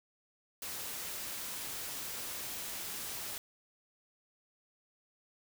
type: noise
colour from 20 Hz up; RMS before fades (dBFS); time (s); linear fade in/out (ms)
white; -41; 0.62-3.38; 2
effects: none